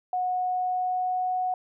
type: tone with pitch glide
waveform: sine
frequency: 731 to 736.5 Hz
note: F#5 to F#5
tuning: -21 to -8 cents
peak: -24 dBFS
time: 0.13-1.54 s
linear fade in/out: 2 ms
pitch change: +13 cents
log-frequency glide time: 0.3-1.36 s
effects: none

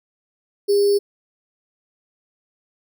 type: tone with sample-and-hold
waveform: sine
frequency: 404.3 Hz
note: G#4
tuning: 46 cents flat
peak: -13 dBFS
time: 0.68-0.99 s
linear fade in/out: 20 ms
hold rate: 4900 Hz
effects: none

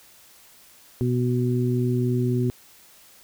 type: harmonic tone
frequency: 123.47 Hz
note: B2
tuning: in tune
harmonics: 1 / 2 / 3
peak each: -22 / -25 / -27 dBFS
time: 1.01-2.5 s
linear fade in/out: 0 ms
effects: white hiss -52 dBFS RMS until 3.23 s

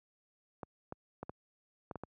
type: clicks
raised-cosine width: 1 ms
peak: -27 dBFS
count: 7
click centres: 0.632 / 0.924 / 1.23 / 1.295 / 1.912 / 1.957 / 2.036 s
effects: high-pass 80 Hz 12 dB/octave

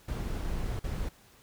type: noise with dropouts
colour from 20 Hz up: brown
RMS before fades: -33 dBFS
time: 0.08-1.09 s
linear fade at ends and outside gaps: 5 ms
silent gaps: 0.795-0.839 s
effects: pink hiss -59 dBFS RMS until 1.42 s

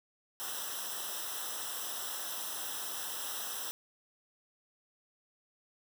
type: noise with comb filter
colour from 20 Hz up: white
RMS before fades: -39 dBFS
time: 0.4-3.71 s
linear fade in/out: 0 ms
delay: 0.44 ms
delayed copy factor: -0.95
effects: none

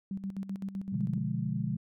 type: tone with tremolo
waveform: sine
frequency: 194.4 Hz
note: G3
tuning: 14 cents flat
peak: -32 dBFS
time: 0.11-1.18 s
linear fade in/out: 2 ms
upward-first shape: square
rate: 7.8 Hz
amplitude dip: 70%
type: chord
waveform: sine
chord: B diminished seventh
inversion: none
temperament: equal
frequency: 123.47 / 146.83 / 174.61 / 207.7 Hz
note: B2 / D3 / F3 / Ab3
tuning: 0 / 0 / 0 / 0 cents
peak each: -35 dBFS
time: 0.92-1.77 s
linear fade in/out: 10 ms
effects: none

